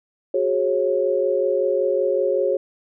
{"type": "chord", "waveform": "sine", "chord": "F# suspended second", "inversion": "none", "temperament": "equal with one note detuned", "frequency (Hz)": [370, 415.3, 545.5], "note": ["F#4", "G#4", "C#5"], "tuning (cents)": [0, 0, -28], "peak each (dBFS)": [-23, -23, -20], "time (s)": [0.34, 2.57], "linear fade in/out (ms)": 5, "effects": []}